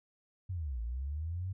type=linear two-way sweep; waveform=sine; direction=down then up; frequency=96.7 to 55 to 96.7 Hz; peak=-34 dBFS; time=0.49-1.53 s; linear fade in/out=10 ms; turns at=0.81 s; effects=none